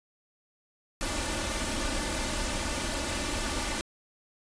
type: noise with comb filter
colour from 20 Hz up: pink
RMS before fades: -31 dBFS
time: 1.01-3.81 s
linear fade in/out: 0 ms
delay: 3.4 ms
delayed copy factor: +0.7
effects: resampled to 22050 Hz